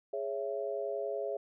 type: chord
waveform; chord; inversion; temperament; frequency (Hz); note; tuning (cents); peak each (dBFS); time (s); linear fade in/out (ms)
sine; C# minor; second; just; 415.8 / 554.4 / 665.2; G#4 / C#5 / E5; +2 / 0 / +16; -37 / -37 / -38; 0.13-1.37; 5
effects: none